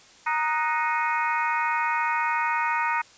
harmonic tone with a mistuned harmonic, 311.4 Hz, D#4, 2 cents sharp, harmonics 3 / 4 / 5 / 6 / 7 / 8, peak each -25 / -30 / -31 / -31 / -33 / -34 dBFS, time 0.26-3.02 s, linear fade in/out 10 ms, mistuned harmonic 5, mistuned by -86 cents, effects white hiss -52 dBFS RMS until 3.17 s + resampled to 16000 Hz

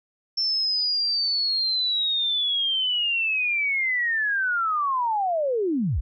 sine linear sweep, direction down, 5380 to 38.89 Hz, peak -21 dBFS, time 0.37-6.01 s, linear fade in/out 10 ms, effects none

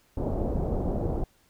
pink low-pass noise, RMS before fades -28 dBFS, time 0.17-1.24 s, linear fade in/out 5 ms, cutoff 690 Hz, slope 24 dB/octave, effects pink hiss -64 dBFS RMS until 1.49 s

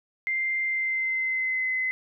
sine tone with pitch glide, 2093 to 2040 Hz, C7 to C7, 0 to -44 cents, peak -24 dBFS, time 0.27-1.91 s, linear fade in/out 0 ms, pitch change -44 cents, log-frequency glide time 0.63-1.7 s, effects none

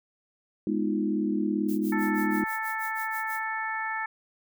sine chord, F half-diminished seventh, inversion first, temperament equal, 207.7 / 246.9 / 311.1 / 349.2 Hz, Ab3 / Cb4 / Eb4 / F4, 0 / 0 / 0 / 0 cents, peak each -28 / -33 / -28 / -33 dBFS, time 0.67-2.44 s, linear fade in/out 2 ms
violet noise with tremolo, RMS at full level -41 dBFS, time 1.68-3.44 s, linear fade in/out 10 ms, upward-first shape sine, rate 6.2 Hz, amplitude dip 100%
harmonic tone, 441 Hz, A4, 4 cents sharp, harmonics 2 / 3 / 4 / 5, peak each -33 / -36 / -32 / -38 dBFS, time 1.92-4.06 s, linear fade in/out 5 ms
effects none

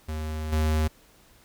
square tone with level steps, 77.78 Hz, D#2, in tune, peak -30 / -22 dBFS, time 0.08-0.88 s, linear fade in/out 10 ms, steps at 0.52 s, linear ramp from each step 10 ms, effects pink hiss -57 dBFS RMS until 1.44 s

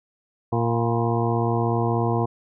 harmonic tone with a mistuned harmonic, 116.54 Hz, A#2, in tune, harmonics 1 / 2 / 3 / 4 / 6 / 7 / 8 / 9, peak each -23 / -28 / -27 / -28 / -29 / -32 / -31 / -33 dBFS, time 0.52-2.26 s, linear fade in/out 10 ms, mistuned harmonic 8, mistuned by +59 cents, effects none

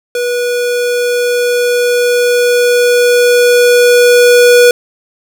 square tone with level ramp, 486.5 Hz, B4, 26 cents flat, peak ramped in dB -13 to -3 dBFS, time 0.15-4.71 s, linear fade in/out 2 ms, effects none

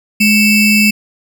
square ring-modulated tone, 1219 Hz, D#6, 36 cents flat, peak -5 dBFS, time 0.2-0.91 s, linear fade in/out 10 ms, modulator 1430 Hz, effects none

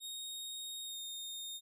sawtooth tone with pitch glide, 3729 to 3682 Hz, A#7 to A#7, 0 to -22 cents, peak -39 dBFS, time 0-1.61 s, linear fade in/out 50 ms, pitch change -22 cents, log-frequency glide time 0.83-0.99 s, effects none

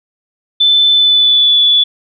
sine tone with pitch glide, 3520 to 3446 Hz, A7 to A7, 0 to -37 cents, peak -6 dBFS, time 0.6-1.84 s, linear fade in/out 10 ms, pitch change -37 cents, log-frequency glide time 0.92-1.57 s, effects none

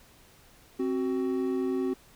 triangle tone pair together, 264 / 373.7 Hz, C4 / F#4, +16 / +17 cents, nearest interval tritone, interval 601 cents, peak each -27 dBFS, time 0.79-1.94 s, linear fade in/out 10 ms, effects pink hiss -57 dBFS RMS until 2.15 s

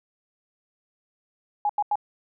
sine tone bursts, 830.6 Hz, G#5, in tune, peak -20 dBFS, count 3, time 1.65-1.956 s, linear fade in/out 2 ms, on 44 ms, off 87 ms, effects none

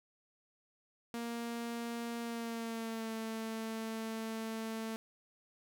sawtooth tone with pitch glide, 234.2 to 222.9 Hz, A#3 to A3, +8 to +23 cents, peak -34 dBFS, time 1.14-4.96 s, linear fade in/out 0 ms, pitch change -85 cents, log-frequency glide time 2.21-3.13 s, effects none

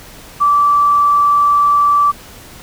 sine tone, 1161 Hz, D6, 20 cents flat, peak -8 dBFS, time 0.4-2.12 s, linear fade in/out 20 ms, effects pink hiss -37 dBFS RMS until 2.62 s

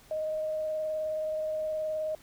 sine tone with vibrato, 622.3 Hz, D#5, in tune, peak -29 dBFS, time 0.11-2.15 s, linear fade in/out 2 ms, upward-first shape sine, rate 19 Hz, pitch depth 12 cents each way, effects pink hiss -57 dBFS RMS until 2.22 s

